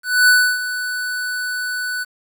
square tone with ADSR envelope, 1491 Hz, F#6, 13 cents sharp, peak -9 dBFS, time 0.03-2.05 s, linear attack 250 ms, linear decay 300 ms, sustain -13 dB, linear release 27 ms, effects 8-bit

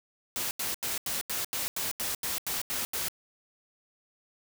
white noise bursts, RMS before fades -32 dBFS, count 12, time 0.36-3.084 s, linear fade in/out 0 ms, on 150 ms, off 84 ms, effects none

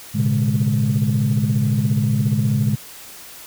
sine tone cluster, 111.4 / 126 / 142.9 / 207.7 Hz, A2 / B2 / D3 / G#3, +22 / +35 / -47 / 0 cents, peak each -20 dBFS, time 0.14-2.76 s, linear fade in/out 20 ms, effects tanh soft clip ceiling -9 dBFS + white hiss -39 dBFS RMS until 3.46 s

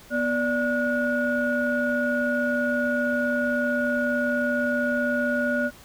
sine tone cluster, 244.6 / 585 / 1450 Hz, B3 / D5 / F#6, -16 / -7 / -35 cents, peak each -25 dBFS, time 0.1-5.71 s, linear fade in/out 50 ms, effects tanh soft clip ceiling -14 dBFS + pink hiss -49 dBFS RMS until 5.84 s

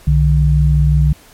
sine tone pair together, 63.62 / 149.5 Hz, C2 / D3, -48 / +31 cents, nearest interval octave + minor third, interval 1479 cents, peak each -11 dBFS, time 0.07-1.13 s, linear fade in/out 5 ms, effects pink hiss -44 dBFS RMS until 1.33 s + MP3 64 kbps

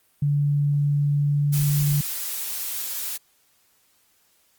sine tone with pitch glide, 144.4 to 145.32 Hz, D3 to D3, -29 to -18 cents, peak -18 dBFS, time 0.22-2.01 s, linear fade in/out 5 ms, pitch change +11 cents, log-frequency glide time 1.16-1.83 s
blue noise, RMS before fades -29 dBFS, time 1.52-3.18 s, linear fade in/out 20 ms
effects white hiss -63 dBFS RMS until 4.58 s + Opus 32 kbps

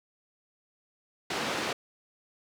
pink band-pass noise, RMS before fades -32 dBFS, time 1.3-1.73 s, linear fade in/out 5 ms, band 260 to 4800 Hz, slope 12 dB/octave, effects none

